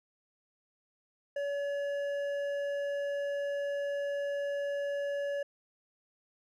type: tone with hard clipping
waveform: triangle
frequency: 568 Hz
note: C#5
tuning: 42 cents sharp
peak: -33 dBFS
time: 1.36-5.43 s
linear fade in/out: 5 ms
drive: 11 dB
effects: none